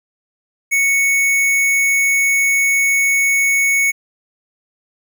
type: tone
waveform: square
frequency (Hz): 2217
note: C#7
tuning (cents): 0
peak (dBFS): -13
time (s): 0.71-3.92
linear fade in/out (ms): 20
effects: 9-bit